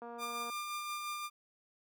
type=click train; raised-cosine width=1 ms; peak=-33 dBFS; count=114; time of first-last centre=0.02-0.499 s; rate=236 Hz
type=tone with tremolo; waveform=sawtooth; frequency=1197 Hz; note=D6; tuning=33 cents sharp; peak=-33 dBFS; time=0.18-1.3 s; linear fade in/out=50 ms; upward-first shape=sine; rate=5.7 Hz; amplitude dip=30%
effects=high-pass 300 Hz 12 dB/octave